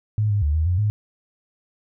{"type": "tone with pitch steps", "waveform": "sine", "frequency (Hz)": [106.7, 102.5, 73.7, 79, 89.5, 105.3], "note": ["G#2", "G#2", "D2", "D#2", "F2", "G#2"], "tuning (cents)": [47, -22, 7, 27, 43, 24], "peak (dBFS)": -17, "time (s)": [0.18, 0.9], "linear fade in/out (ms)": 0, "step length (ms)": 120, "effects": []}